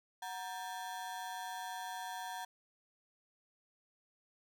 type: ring-modulated tone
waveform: 35% pulse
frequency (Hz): 839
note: G#5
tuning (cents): +17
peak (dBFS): -36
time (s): 0.22-2.45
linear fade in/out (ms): 5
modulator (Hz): 97.9
effects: none